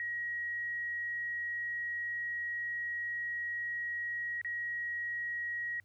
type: tone with dropouts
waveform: sine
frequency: 1900 Hz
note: A#6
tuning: 33 cents sharp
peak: -34 dBFS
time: 0-5.8 s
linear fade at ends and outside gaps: 1 ms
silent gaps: 4.415-4.447 s
effects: added 98 Hz sine -65 dBFS peak until 5.84 s + pink hiss -75 dBFS RMS until 5.84 s